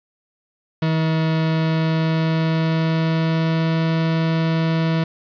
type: tone with pitch glide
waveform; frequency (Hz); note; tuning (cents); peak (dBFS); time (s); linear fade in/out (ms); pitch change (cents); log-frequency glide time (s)
40% pulse; 160 to 162.51; D#3 to E3; +49 to -24; -16; 0.82-5.04; 5; +27; 1.22-3.81
effects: resampled to 11025 Hz + 7-bit